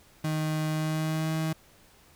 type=tone with pitch glide; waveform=35% pulse; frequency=155.56 to 159.1 Hz; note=D#3 to D#3; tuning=0 to +39 cents; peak=-25 dBFS; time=0.24-1.53 s; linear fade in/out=5 ms; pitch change=+39 cents; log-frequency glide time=0.71-1.36 s; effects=pink hiss -58 dBFS RMS until 2.15 s